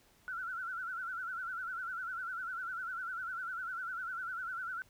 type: tone with vibrato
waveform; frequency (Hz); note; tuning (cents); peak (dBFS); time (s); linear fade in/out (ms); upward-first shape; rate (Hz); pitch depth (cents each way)
sine; 1432; F6; +43; -37; 0.28-4.82; 0; sine; 10; 120
effects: pink hiss -66 dBFS RMS until 4.89 s